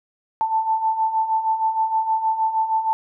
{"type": "beating tone pair", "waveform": "sine", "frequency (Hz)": [880, 886.4], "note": ["A5", "A5"], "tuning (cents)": [0, 13], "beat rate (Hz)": 6.4, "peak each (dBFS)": [-25, -19], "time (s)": [0.41, 2.93], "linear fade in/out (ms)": 0, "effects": []}